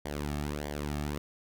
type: tone with flanger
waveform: sawtooth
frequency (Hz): 73.42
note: D2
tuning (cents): 0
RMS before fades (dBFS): -35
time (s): 0.05-1.18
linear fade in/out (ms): 5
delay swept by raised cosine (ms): 0.75 to 2.05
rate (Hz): 1.6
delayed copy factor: -0.75
effects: none